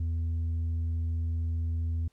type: tone with tanh clipping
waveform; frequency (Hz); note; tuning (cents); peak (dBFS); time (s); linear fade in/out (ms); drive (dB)
sine; 82.4; E2; 0; -28; 0-2.08; 5; 3
effects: pink hiss -72 dBFS RMS until 2.12 s + low-pass 11000 Hz 12 dB/octave